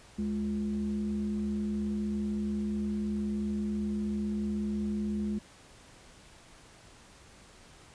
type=tone with frequency modulation; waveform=sine; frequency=210 Hz; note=G#3; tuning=19 cents sharp; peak=-29 dBFS; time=0.18-5.39 s; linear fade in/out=10 ms; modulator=139 Hz; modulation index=0.5; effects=pink hiss -55 dBFS RMS until 7.94 s + resampled to 22050 Hz